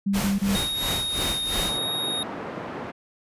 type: tone bursts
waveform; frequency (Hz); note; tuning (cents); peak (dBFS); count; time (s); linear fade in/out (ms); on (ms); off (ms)
sine; 198; G3; +18; -20; 3; 0.06-0.564; 10; 150; 27
type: noise with tremolo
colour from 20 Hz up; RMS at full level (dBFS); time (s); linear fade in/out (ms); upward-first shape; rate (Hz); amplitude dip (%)
pink; -27; 0.13-1.79; 20; sine; 2.9; 80
type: tone with vibrato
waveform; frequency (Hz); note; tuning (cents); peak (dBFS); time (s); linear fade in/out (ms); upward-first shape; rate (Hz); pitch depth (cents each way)
square; 3729; A#7; 0; -26; 0.55-2.23; 2; sine; 0.9; 10
type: band-pass noise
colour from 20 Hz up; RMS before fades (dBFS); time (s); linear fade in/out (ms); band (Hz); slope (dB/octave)
pink; -34; 1.63-2.92; 20; 190 to 1400; 12
effects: resampled to 32000 Hz